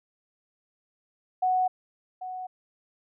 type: tone with echo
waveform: sine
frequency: 740 Hz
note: F#5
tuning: in tune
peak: -21 dBFS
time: 1.42-1.68 s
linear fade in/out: 10 ms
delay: 790 ms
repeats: 1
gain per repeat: -12 dB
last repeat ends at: 2.47 s
effects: none